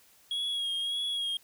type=tone with vibrato; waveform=triangle; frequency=3301 Hz; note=G#7; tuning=11 cents flat; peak=-28 dBFS; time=0.31-1.37 s; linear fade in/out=2 ms; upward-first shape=sine; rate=1.7 Hz; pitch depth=35 cents each way; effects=white hiss -61 dBFS RMS until 1.43 s